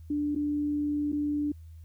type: tone with dropouts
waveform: sine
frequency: 293.7 Hz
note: D4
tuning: in tune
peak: -26 dBFS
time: 0.1-1.52 s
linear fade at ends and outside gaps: 5 ms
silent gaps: 0.35-0.359 / 1.12-1.127 s
effects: added 81 Hz sine -44 dBFS peak until 1.84 s + white hiss -71 dBFS RMS until 1.84 s